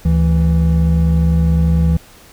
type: tone pair together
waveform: triangle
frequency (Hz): 73.42 / 164.82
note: D2 / E3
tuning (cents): 0 / 0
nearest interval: octave + major second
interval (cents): 1400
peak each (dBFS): -11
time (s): 0.05-1.97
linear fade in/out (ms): 5
effects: pink hiss -43 dBFS RMS until 2.32 s